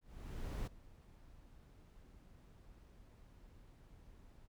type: noise with ADSR envelope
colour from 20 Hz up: brown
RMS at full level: -40 dBFS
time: 0.01-4.48 s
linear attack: 660 ms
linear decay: 8 ms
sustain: -20 dB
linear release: 35 ms
effects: none